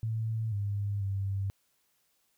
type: tone with pitch steps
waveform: sine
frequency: 111.5 / 101.4 / 98 Hz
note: A2 / G#2 / G2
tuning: +23 / -41 / 0 cents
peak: -29 dBFS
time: 0.03-1.5 s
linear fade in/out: 0 ms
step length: 490 ms
effects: white hiss -73 dBFS RMS until 2.37 s